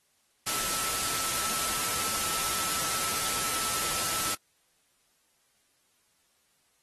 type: tone in noise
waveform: sine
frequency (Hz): 1318.5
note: E6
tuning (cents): 0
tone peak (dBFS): -38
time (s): 0.46-4.35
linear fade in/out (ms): 10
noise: white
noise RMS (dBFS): -30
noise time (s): 0.46-4.35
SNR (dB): -11
effects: white hiss -70 dBFS RMS until 6.82 s + AAC 32 kbps